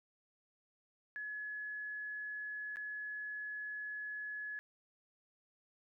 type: tone with dropouts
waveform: sine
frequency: 1698 Hz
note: G#6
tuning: 38 cents sharp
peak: -40 dBFS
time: 1.16-4.59 s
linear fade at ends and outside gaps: 0 ms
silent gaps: 2.759-2.769 s
effects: none